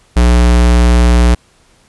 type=tone; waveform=square; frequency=59.9 Hz; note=A#1; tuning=48 cents sharp; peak=-6 dBFS; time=0.16-1.35 s; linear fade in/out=10 ms; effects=pink hiss -50 dBFS RMS until 1.88 s + resampled to 24000 Hz